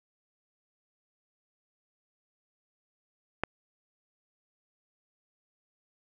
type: click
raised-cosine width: 0.5 ms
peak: -12 dBFS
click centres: 3.436 s
effects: none